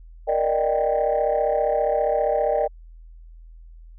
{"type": "chord", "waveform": "sine", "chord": "Eb major seventh", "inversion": "second", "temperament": "equal", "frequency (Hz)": [466.2, 587.3, 622.3, 784], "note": ["Bb4", "D5", "Eb5", "G5"], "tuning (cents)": [0, 0, 0, 0], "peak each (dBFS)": [-24, -22, -23, -24], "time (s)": [0.27, 2.68], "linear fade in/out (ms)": 20, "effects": ["tanh soft clip ceiling -12 dBFS", "added 41 Hz sine -41 dBFS peak until 3.98 s"]}